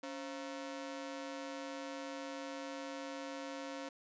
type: ring-modulated tone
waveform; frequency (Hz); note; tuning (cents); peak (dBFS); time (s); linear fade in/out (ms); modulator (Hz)
sawtooth; 406.3; G#4; -38; -35; 0.03-3.89; 5; 125
effects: resampled to 16000 Hz + 12-bit